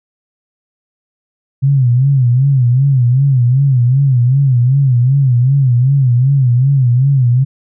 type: tone with vibrato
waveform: sine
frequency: 130 Hz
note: C3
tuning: 11 cents flat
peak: -7 dBFS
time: 1.62-7.45 s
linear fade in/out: 20 ms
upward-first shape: sine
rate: 2.6 Hz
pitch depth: 140 cents each way
effects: none